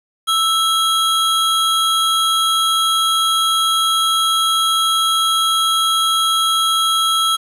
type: tone pair together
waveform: square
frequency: 1318.5 / 3275 Hz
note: E6 / G#7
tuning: 0 / -25 cents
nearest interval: octave + major third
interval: 1575 cents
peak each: -17 dBFS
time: 0.27-7.37 s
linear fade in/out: 20 ms
effects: resampled to 32000 Hz + 7-bit